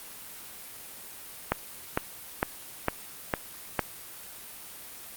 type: click train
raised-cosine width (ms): 0.5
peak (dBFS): -8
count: 6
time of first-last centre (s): 1.52-3.793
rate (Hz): 2.2
effects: white hiss -44 dBFS RMS until 5.16 s + Opus 32 kbps